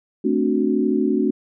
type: chord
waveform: sine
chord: D dominant seventh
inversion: second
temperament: equal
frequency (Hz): 220 / 261.6 / 293.7 / 370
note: A3 / C4 / D4 / F#4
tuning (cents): 0 / 0 / 0 / 0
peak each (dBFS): -22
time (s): 0.24-1.31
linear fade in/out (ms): 10
effects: none